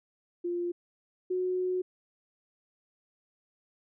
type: tone pair in turn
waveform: sine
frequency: 349.2 / 366.6 Hz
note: F4 / F#4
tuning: 0 / -16 cents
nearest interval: minor second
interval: 84 cents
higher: second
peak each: -29 / -27 dBFS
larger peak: second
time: 0.44-0.72 / 1.3-1.82 s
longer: second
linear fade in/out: 10 ms
effects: none